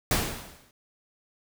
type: noise with exponential decay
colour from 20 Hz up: pink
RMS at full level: -22 dBFS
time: 0.11-0.71 s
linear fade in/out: 2 ms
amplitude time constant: 130 ms
effects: none